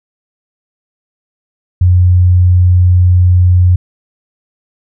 sine tone, 90 Hz, F#2, 47 cents flat, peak -4 dBFS, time 1.81-3.76 s, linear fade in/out 5 ms, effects none

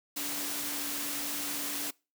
sine tone in noise, 288.7 Hz, D4, 30 cents flat, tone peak -43 dBFS, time 0.16-1.91 s, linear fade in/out 10 ms, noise white, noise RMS -35 dBFS, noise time 0.16-1.91 s, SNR -11 dB, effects noise-tail reverb RT60 0.3 s tail -25 dB re dry + high-pass 150 Hz 12 dB/octave

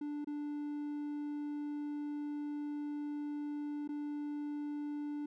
triangle tone with dropouts, 293.7 Hz, D4, in tune, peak -35 dBFS, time 0.01-5.26 s, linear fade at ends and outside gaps 5 ms, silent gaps 0.246-0.271 / 3.877-3.889 s, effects none

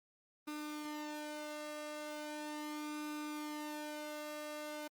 sawtooth tone with flanger, 300.5 Hz, D4, 40 cents sharp, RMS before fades -44 dBFS, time 0.47-4.88 s, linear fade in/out 10 ms, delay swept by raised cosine 0.79 to 1.53 ms, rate 0.38 Hz, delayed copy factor +0.6, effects Opus 24 kbps

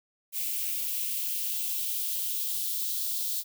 violet noise with high-pass filter sweep, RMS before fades -31 dBFS, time 0.32-3.44 s, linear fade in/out 50 ms, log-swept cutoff 2400 to 3800 Hz, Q 2.7, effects none

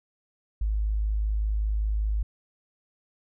sine tone, 52.6 Hz, G#1, 23 cents sharp, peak -23 dBFS, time 0.61-2.23 s, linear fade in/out 5 ms, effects none

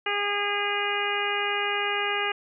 harmonic tone, 408.3 Hz, G#4, 29 cents flat, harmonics 1 / 2 / 3 / 4 / 5 / 6 / 7, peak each -32 / -32 / -32 / -32 / -32 / -32 / -32 dBFS, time 0.06-2.32 s, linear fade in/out 5 ms, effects none

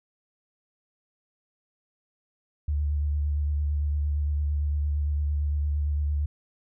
sine tone with vibrato, 73.42 Hz, D2, in tune, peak -23 dBFS, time 2.68-6.26 s, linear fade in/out 5 ms, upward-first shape sine, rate 8.8 Hz, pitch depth 26 cents each way, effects none

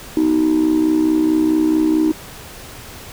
sine tone with amplitude modulation, 313.6 Hz, D#4, 14 cents sharp, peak -7 dBFS, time 0.17-2.12 s, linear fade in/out 2 ms, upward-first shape sine, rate 64.6 Hz, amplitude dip 80%, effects tanh soft clip ceiling -8 dBFS + pink hiss -36 dBFS RMS until 3.12 s

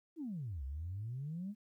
sine exponential two-way sweep, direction down then up, 348.7 to 64 to 216.1 Hz, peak -38 dBFS, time 0.16-1.55 s, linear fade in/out 50 ms, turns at 0.64 s, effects tanh soft clip ceiling -34 dBFS + 13-bit

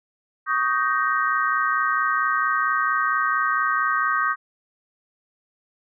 sine chord, Eb dominant seventh, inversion third, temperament just, 1120.1 / 1244.5 / 1555.6 / 1866.8 Hz, Db6 / Eb6 / G6 / Bb6, +18 / 0 / -14 / +2 cents, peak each -25 / -23 / -24 / -28 dBFS, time 0.46-4.36 s, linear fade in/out 50 ms, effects none

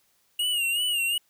square tone with vibrato, 2850 Hz, F7, 34 cents sharp, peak -24 dBFS, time 0.39-1.18 s, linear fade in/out 5 ms, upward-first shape sine, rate 2.7 Hz, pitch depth 79 cents each way, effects white hiss -67 dBFS RMS until 1.29 s

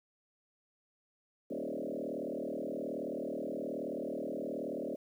sine tone with frequency modulation, 414.4 Hz, G#4, 4 cents flat, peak -35 dBFS, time 1.5-4.96 s, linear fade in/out 10 ms, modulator 38.8 Hz, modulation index 5, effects 11-bit

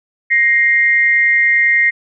sine tone pair together, 1877 / 2107 Hz, A#6 / C7, +11 / +12 cents, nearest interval major second, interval 201 cents, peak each -12 dBFS, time 0.3-1.91 s, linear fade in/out 20 ms, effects none

